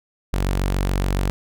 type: tone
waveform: sawtooth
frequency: 47.04 Hz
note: F#1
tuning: 29 cents sharp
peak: -15 dBFS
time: 0.33-1.3 s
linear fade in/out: 0 ms
effects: none